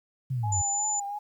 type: exponential sweep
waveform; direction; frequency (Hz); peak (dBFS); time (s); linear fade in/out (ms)
sine; down; 136.3 to 87.31; -26; 0.3-0.62; 10
type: tone with vibrato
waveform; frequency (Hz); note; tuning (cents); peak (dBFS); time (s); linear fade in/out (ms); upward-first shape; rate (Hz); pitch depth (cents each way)
sine; 826; G#5; -10; -31; 0.43-1.19; 10; triangle; 2.8; 62
type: tone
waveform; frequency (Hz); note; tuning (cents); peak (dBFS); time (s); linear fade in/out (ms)
sine; 7020; A8; -5; -26; 0.52-1; 5
effects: 10-bit